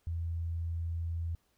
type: tone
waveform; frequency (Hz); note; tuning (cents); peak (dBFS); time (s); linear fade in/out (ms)
sine; 83.6; E2; +25; -32; 0.07-1.35; 0
effects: pink hiss -74 dBFS RMS until 1.57 s